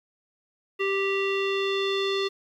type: tone with low-pass filter sweep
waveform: square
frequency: 392 Hz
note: G4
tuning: in tune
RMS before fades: -26 dBFS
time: 0.79-2.29 s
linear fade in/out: 20 ms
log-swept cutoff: 2600 to 3900 Hz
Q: 4.5
effects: 10-bit